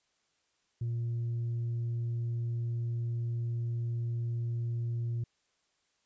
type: tone with tanh clipping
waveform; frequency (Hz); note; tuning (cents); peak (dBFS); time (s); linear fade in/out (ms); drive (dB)
sine; 117.5; A#2; +14; -31; 0.81-5.24; 5; 1
effects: white hiss -75 dBFS RMS until 6.05 s + resampled to 16000 Hz